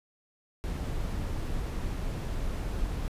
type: noise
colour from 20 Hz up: brown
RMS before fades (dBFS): -32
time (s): 0.64-3.08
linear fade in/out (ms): 0
effects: resampled to 32000 Hz